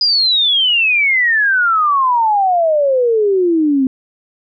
sine exponential sweep, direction down, 4978 to 257 Hz, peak -10 dBFS, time 0.01-3.87 s, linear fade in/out 2 ms, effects none

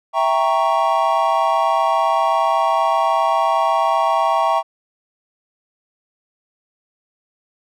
triangle chord, E diminished seventh, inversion none, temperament equal with one note detuned, 659.3 / 787.2 / 932.3 / 1108.7 Hz, E5 / G5 / Bb5 / Db6, 0 / +7 / 0 / 0 cents, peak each -18 dBFS, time 0.13-4.63 s, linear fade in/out 50 ms, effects none

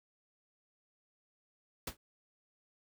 pink noise with exponential decay, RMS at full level -33 dBFS, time 1.87-1.97 s, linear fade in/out 5 ms, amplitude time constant 20 ms, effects none

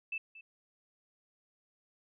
sine tone with echo, 2637 Hz, E7, in tune, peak -34 dBFS, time 0.12-0.18 s, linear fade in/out 5 ms, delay 230 ms, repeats 1, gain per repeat -15 dB, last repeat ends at 0.41 s, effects none

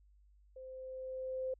sine tone with level ramp, 519 Hz, C5, 14 cents flat, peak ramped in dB -47 to -34 dBFS, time 0.56-1.54 s, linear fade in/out 5 ms, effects added 50 Hz sine -62 dBFS peak until 1.59 s

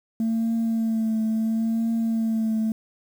sine tone with vibrato, 224.1 Hz, A3, 32 cents sharp, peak -19 dBFS, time 0.2-2.72 s, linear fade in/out 2 ms, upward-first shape triangle, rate 0.73 Hz, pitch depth 34 cents each way, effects tanh soft clip ceiling -18 dBFS + 8-bit

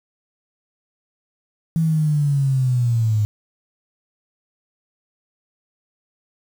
sine linear sweep, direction down, 164.81 to 104.2 Hz, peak -15 dBFS, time 1.76-3.25 s, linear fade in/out 0 ms, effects 7-bit

